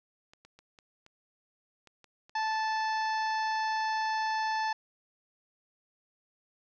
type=clicks; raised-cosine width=0.2 ms; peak=-37 dBFS; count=9; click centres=0.335 / 0.45 / 0.59 / 0.788 / 1.064 / 1.873 / 2.043 / 2.295 / 2.536 s
type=harmonic tone; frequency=876 Hz; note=A5; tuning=8 cents flat; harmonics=1 / 2 / 3 / 4 / 5 / 6 / 7; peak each=-29 / -35 / -45 / -49 / -45 / -45 / -53 dBFS; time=2.35-4.73 s; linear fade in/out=5 ms
effects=none